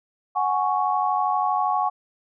sine chord, F# suspended second, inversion none, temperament just, 740 / 832.5 / 1110 Hz, F#5 / G#5 / C#6, 0 / +4 / +2 cents, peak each -24 dBFS, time 0.35-1.9 s, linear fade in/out 20 ms, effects none

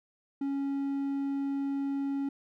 triangle tone, 277.2 Hz, C#4, in tune, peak -27 dBFS, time 0.41-2.29 s, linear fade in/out 5 ms, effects none

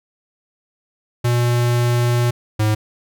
square tone pair in turn, 120.6 / 107.44 Hz, B2 / A2, -41 / -41 cents, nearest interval major second, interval 200 cents, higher first, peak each -15 dBFS, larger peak neither, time 1.24-2.31 / 2.59-2.75 s, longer first, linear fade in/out 10 ms, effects none

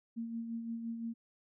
sine tone with tremolo, 230 Hz, A#3, 23 cents flat, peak -35 dBFS, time 0.16-1.14 s, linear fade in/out 20 ms, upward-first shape sine, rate 5.8 Hz, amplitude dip 45%, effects none

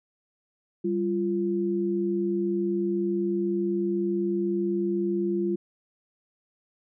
sine tone pair together, 196 / 346 Hz, G3 / F4, 0 / -16 cents, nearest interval minor seventh, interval 984 cents, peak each -28 / -25 dBFS, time 0.84-5.56 s, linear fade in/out 10 ms, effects none

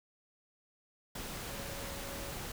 sine tone in noise, 554.4 Hz, C#5, in tune, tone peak -49 dBFS, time 1.49-2.32 s, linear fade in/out 5 ms, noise pink, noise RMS -42 dBFS, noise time 1.15-2.52 s, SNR -10 dB, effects none

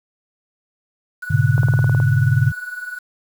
sine tone with tremolo, 1474 Hz, F#6, 7 cents flat, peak -24 dBFS, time 1.22-2.99 s, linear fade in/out 10 ms, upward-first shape sine, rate 20 Hz, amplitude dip 65%
sine chord, G# diminished, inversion none, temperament equal with one note detuned, 103.83 / 123.47 / 143.81 Hz, G#2 / B2 / D3, 0 / 0 / -36 cents, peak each -17 dBFS, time 1.3-2.52 s, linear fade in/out 10 ms
click train, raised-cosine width 1 ms, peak -14 dBFS, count 9, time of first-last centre 1.58-2.001 s, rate 19 Hz
effects 7-bit

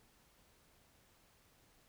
silence, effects pink hiss -69 dBFS RMS until 1.88 s

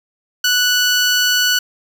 15% pulse tone, 1480 Hz, F#6, in tune, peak -6 dBFS, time 0.44-1.59 s, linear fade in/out 5 ms, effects none

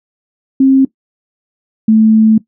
sine tone pair in turn, 267.3 / 219.3 Hz, C4 / A3, +37 / -6 cents, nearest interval minor third, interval 343 cents, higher first, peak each -4 dBFS, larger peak neither, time 0.6-0.85 / 1.88-2.38 s, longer second, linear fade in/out 5 ms, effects noise-tail reverb RT60 0.1 s tail -18 dB re dry

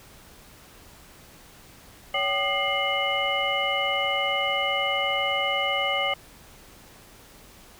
sine tone cluster, 563 / 772 / 1215 / 2116 / 2956 Hz, C#5 / G5 / D#6 / C7 / F#7, +27 / -27 / -42 / +19 / -2 cents, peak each -30 / -30 / -31 / -27 / -28 dBFS, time 2.14-6.14 s, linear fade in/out 5 ms, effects pink hiss -50 dBFS RMS until 7.79 s

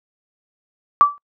sine tone with exponential decay, 1159 Hz, D6, 23 cents flat, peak -3 dBFS, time 1.01-1.18 s, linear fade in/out 0 ms, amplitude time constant 35 ms, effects noise-tail reverb RT60 0.1 s tail -25 dB re dry

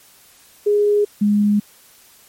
sine tone pair in turn, 413.6 / 206.8 Hz, G#4 / G#3, -7 / -7 cents, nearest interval octave, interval 1200 cents, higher first, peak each -12 dBFS, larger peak neither, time 0.66-1.05 / 1.21-1.6 s, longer neither, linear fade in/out 10 ms, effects white hiss -49 dBFS RMS until 2.28 s + MP3 64 kbps

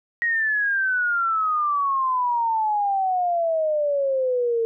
sine exponential sweep, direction down, 1895 to 452.1 Hz, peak -19 dBFS, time 0.22-4.65 s, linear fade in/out 0 ms, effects none

